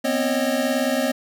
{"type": "tone cluster", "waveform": "square", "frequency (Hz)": [245.1, 263, 549, 619], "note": ["B3", "C4", "C#5", "D#5"], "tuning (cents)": [-13, 9, -17, -9], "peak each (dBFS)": -26, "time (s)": [0.04, 1.12], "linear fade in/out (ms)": 10, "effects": []}